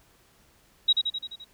sine tone with echo, 3833 Hz, A#7, 47 cents sharp, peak -16 dBFS, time 0.88-0.93 s, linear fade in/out 10 ms, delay 86 ms, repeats 6, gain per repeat -4 dB, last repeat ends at 1.446 s, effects pink hiss -61 dBFS RMS until 1.53 s

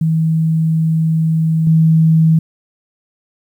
sine tone with level steps, 160.7 Hz, E3, 44 cents flat, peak -11 / -7 dBFS, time 0.01-2.39 s, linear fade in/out 5 ms, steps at 1.67 s, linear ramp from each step 2 ms, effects 8-bit

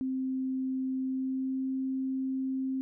sine tone with pitch glide, 261.6 to 263.9 Hz, C4 to C4, 0 to +15 cents, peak -29 dBFS, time 0.01-2.81 s, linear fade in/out 0 ms, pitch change +15 cents, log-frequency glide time 1.01-1.69 s, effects none

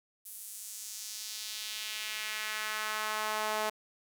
sawtooth tone with high-pass filter sweep, 214.9 Hz, A3, 41 cents flat, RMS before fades -37 dBFS, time 0.25-3.7 s, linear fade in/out 10 ms, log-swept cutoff 11000 to 680 Hz, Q 1.4, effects none

